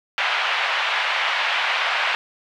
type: band-pass noise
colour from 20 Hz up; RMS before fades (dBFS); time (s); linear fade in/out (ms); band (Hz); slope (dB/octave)
white; -22; 0.18-2.15; 0; 700 to 3000; 24
effects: none